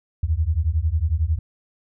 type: beating tone pair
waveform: sine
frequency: 74.4 / 85.4 Hz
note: D2 / F2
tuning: +23 / -38 cents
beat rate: 11 Hz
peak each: -21 dBFS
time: 0.23-1.39 s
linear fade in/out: 5 ms
effects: none